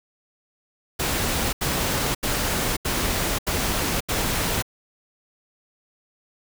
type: noise bursts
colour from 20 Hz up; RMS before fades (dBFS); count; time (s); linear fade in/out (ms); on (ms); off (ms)
pink; -24; 6; 0.99-4.625; 10; 540; 79
effects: none